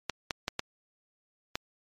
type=clicks; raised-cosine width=0.2 ms; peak=-12 dBFS; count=5; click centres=0.097 / 0.308 / 0.481 / 0.594 / 1.555 s; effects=MP3 64 kbps